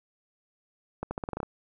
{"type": "accelerating click train", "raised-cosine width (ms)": 1, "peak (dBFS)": -18, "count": 9, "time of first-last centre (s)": [1.03, 1.43], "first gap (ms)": 80, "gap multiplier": 0.86, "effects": []}